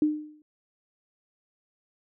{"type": "tone with exponential decay", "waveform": "sine", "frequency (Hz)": 303.2, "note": "D#4", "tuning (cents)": -45, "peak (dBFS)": -17, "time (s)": [0.02, 0.42], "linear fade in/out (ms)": 2, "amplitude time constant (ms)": 86, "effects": []}